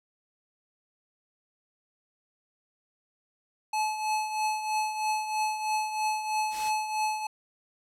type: tone with tremolo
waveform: square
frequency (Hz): 860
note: A5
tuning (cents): -40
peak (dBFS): -25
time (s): 3.73-7.27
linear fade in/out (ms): 5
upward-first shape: triangle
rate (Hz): 3.1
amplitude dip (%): 65
type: noise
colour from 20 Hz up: white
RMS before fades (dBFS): -40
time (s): 6.5-6.72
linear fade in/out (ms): 50
effects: low-pass 11000 Hz 12 dB/octave